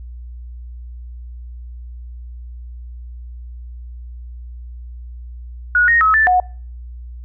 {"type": "tone with pitch steps", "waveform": "sine", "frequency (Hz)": [1456, 1863, 1285, 1762, 730], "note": ["F#6", "A#6", "E6", "A6", "F#5"], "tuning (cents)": [-28, -2, -45, 2, -24], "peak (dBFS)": -10, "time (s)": [5.75, 6.4], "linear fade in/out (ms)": 2, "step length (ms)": 130, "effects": ["noise-tail reverb RT60 0.5 s tail -26 dB re dry", "added 60 Hz sine -30 dBFS peak until 7.24 s"]}